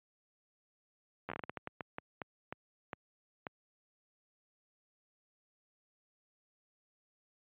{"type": "slowing click train", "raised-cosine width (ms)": 0.5, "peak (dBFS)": -24, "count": 16, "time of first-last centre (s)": [1.29, 3.468], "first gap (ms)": 11, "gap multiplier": 1.32, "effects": ["high-pass 100 Hz 12 dB/octave", "resampled to 8000 Hz"]}